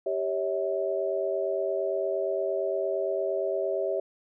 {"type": "chord", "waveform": "sine", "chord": "C# diminished", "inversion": "second", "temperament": "equal with one note detuned", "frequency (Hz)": [392, 554.4, 643.1], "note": ["G4", "C#5", "E5"], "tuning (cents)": [0, 0, -43], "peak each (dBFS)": [-30, -30, -30], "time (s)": [0.06, 4], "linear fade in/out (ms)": 5, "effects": []}